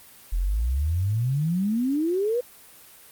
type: exponential sweep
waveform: sine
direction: up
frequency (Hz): 40.04 to 503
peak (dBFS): -21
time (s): 0.32-2.41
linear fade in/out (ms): 10
effects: white hiss -49 dBFS RMS until 3.11 s + Opus 32 kbps